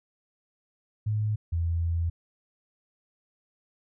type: tone pair in turn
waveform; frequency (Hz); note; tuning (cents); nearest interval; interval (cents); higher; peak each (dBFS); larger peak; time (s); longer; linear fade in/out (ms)
sine; 106.8 / 83.99; G#2 / E2; +49 / +33; major third; 416; first; -24; neither; 1.06-1.36 / 1.52-2.1; second; 10
effects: none